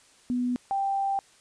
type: tone pair in turn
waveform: sine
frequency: 246.9 / 787.5 Hz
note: B3 / G5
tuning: 0 / +8 cents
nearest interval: octave + minor sixth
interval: 2008 cents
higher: second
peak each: -24 dBFS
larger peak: neither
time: 0.3-0.56 / 0.71-1.19 s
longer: second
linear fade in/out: 0 ms
effects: white hiss -58 dBFS RMS until 1.4 s + resampled to 22050 Hz